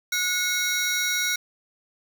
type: tone cluster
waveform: square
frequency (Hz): 1459 / 2184 / 3850 / 5720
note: F#6 / C#7 / B7 / F8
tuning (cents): -25 / -26 / -45 / +41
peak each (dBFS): -29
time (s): 0.12-1.36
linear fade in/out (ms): 5
effects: none